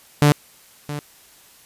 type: tone with echo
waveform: sawtooth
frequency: 146.83 Hz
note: D3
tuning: in tune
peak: -7 dBFS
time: 0.22-0.32 s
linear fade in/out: 0 ms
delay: 670 ms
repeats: 1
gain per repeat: -15 dB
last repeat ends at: 0.99 s
effects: white hiss -50 dBFS RMS until 1.65 s + resampled to 32000 Hz

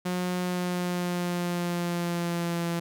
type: tone with pitch glide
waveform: sawtooth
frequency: 180 to 170.09 Hz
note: F#3 to F3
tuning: -47 to -45 cents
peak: -23 dBFS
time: 0.05-2.8 s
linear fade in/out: 10 ms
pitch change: -98 cents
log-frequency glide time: 0.41-2.68 s
effects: none

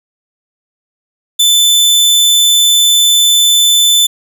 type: tone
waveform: sawtooth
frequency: 3520 Hz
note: A7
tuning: in tune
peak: -3 dBFS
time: 1.39-4.07 s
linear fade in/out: 10 ms
effects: none

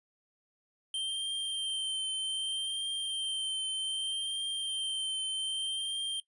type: tone with vibrato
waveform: square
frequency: 3136 Hz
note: G7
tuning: in tune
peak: -32 dBFS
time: 0.94-6.2 s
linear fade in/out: 2 ms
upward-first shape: triangle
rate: 0.64 Hz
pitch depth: 27 cents each way
effects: noise-tail reverb RT60 0.1 s tail -19 dB re dry + resampled to 24000 Hz

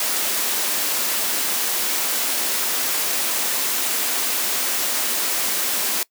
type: high-pass noise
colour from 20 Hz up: white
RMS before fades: -22 dBFS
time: 0-6.03 s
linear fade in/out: 2 ms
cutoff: 220 Hz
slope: 24 dB/octave
effects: noise-tail reverb RT60 0.1 s tail -22 dB re dry

